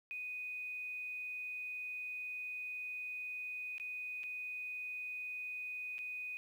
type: tone with dropouts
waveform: sine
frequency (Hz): 2489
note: D#7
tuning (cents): 0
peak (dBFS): -40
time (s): 0.11-6.37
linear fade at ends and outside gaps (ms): 0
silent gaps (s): 3.781-3.799 / 4.233-4.238 / 5.982-5.989
effects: 11-bit